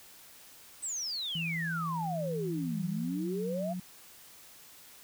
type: exponential two-way sweep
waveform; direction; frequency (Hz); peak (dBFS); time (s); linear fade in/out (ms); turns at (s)
sine; down then up; 8320 to 180.3 to 712; -33; 0.82-3.74; 20; 2.85
type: tone with pitch glide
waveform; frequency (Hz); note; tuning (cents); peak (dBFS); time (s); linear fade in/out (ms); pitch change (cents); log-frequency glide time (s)
sine; 164.81 to 181.81; E3 to F#3; 0 to -30; -34; 1.35-3.8; 5; +170; 2.98-3.15
effects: white hiss -54 dBFS RMS until 5.03 s